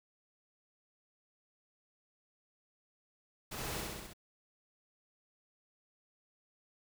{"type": "noise with echo", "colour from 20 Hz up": "pink", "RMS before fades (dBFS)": -42, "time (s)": [3.51, 3.81], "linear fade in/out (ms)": 10, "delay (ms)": 65, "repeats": 5, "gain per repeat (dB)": -2, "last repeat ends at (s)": 4.135, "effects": []}